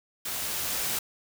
white noise with level ramp, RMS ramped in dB -33 to -29 dBFS, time 0.25-0.99 s, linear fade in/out 5 ms, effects none

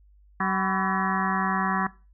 harmonic tone with a mistuned harmonic, 189.8 Hz, F#3, 44 cents sharp, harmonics 1 / 2 / 4 / 5 / 6 / 7 / 8 / 9 / 10, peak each -28 / -38 / -32 / -31 / -29 / -33 / -38 / -30 / -36 dBFS, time 0.4-1.87 s, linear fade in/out 5 ms, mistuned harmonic 5, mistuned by +87 cents, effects noise-tail reverb RT60 0.3 s tail -19 dB re dry + added 50 Hz sine -53 dBFS peak until 2.13 s

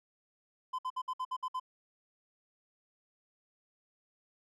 triangle tone bursts, 1021 Hz, C6, 43 cents flat, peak -31 dBFS, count 8, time 0.73-1.599 s, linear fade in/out 10 ms, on 57 ms, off 59 ms, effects none

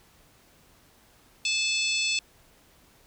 harmonic tone with a mistuned harmonic, 870 Hz, A5, 20 cents flat, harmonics 3 / 4 / 5 / 6 / 7 / 8 / 9, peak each -27 / -31 / -32 / -35 / -38 / -39 / -35 dBFS, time 1.45-2.19 s, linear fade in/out 2 ms, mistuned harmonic 8, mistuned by +57 cents, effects pink hiss -59 dBFS RMS until 3.06 s

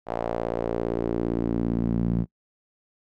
sawtooth tone with band-pass filter sweep, 57.6 Hz, A#1, 20 cents flat, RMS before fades -26 dBFS, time 0.06-2.26 s, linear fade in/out 50 ms, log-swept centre 700 to 180 Hz, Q 2.2, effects noise-tail reverb RT60 0.1 s tail -25 dB re dry

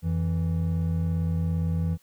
triangle tone pair together, 87.31 / 164.81 Hz, F2 / E3, 0 / 0 cents, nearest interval major seventh, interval 1100 cents, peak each -24 dBFS, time 0.02-1.98 s, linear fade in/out 50 ms, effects white hiss -63 dBFS RMS until 2.02 s

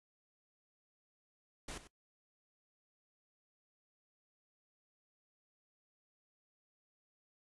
pink noise with echo, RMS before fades -45 dBFS, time 1.68-1.78 s, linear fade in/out 5 ms, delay 95 ms, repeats 1, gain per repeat -13 dB, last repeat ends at 1.875 s, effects noise-tail reverb RT60 0.1 s tail -20 dB re dry + resampled to 24000 Hz

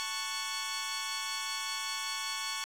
10% pulse chord, F# minor, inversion first, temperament equal, 880 / 1108.7 / 1480 Hz, A5 / C#6 / F#6, 0 / 0 / 0 cents, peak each -32 / -27 / -32 dBFS, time 0-2.64 s, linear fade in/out 0 ms, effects low-pass 11000 Hz 12 dB/octave + 9-bit

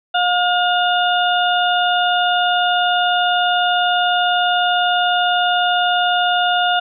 harmonic tone, 714 Hz, F5, 38 cents sharp, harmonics 1 / 2 / 4 / 5, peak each -16 / -19 / -22 / -23 dBFS, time 0.14-6.8 s, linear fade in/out 10 ms, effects none

